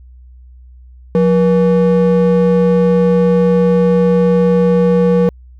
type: ring-modulated tone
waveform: triangle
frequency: 329.6 Hz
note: E4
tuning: in tune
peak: -3 dBFS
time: 1.15-5.29 s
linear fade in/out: 0 ms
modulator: 151 Hz
effects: added 62 Hz sine -36 dBFS peak until 5.59 s